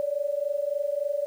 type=tone pair together; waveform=sine; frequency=563.8 / 587.3 Hz; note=C#5 / D5; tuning=+29 / 0 cents; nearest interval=minor second; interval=71 cents; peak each=-28 dBFS; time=0-1.26 s; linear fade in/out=0 ms; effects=9-bit